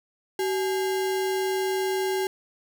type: tone with sample-and-hold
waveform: sine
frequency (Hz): 379.7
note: F#4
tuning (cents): +45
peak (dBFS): -23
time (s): 0.39-2.27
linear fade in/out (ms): 2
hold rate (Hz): 1225
effects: none